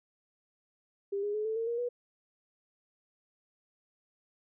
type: tone with pitch steps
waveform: sine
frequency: 398.9 / 412.3 / 426.1 / 440.3 / 455.1 / 470.3 / 486 Hz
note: G4 / G#4 / G#4 / A4 / A#4 / A#4 / B4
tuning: +30 / -13 / +44 / +1 / -42 / +15 / -28 cents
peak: -30 dBFS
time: 1.12-1.89 s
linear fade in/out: 10 ms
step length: 110 ms
effects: none